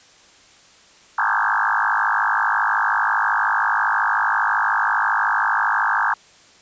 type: tone with frequency modulation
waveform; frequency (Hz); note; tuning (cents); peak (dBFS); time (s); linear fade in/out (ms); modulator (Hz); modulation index
sine; 1244.5; D#6; 0; -16; 1.18-6.14; 5; 52.8; 7.8
effects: white hiss -50 dBFS RMS until 6.61 s + resampled to 16000 Hz